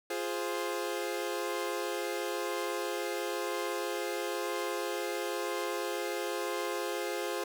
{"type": "chord", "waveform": "sawtooth", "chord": "F minor", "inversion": "none", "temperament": "equal", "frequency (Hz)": [349.2, 415.3, 523.3], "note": ["F4", "Ab4", "C5"], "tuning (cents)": [0, 0, 0], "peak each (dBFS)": -33, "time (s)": [0.1, 7.44], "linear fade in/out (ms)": 5, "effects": []}